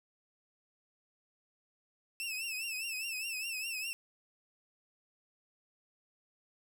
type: tone with vibrato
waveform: sawtooth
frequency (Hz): 2637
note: E7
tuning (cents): 0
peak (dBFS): -33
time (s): 2.2-3.93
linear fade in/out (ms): 0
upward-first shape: triangle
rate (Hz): 4.9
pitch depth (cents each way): 110
effects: none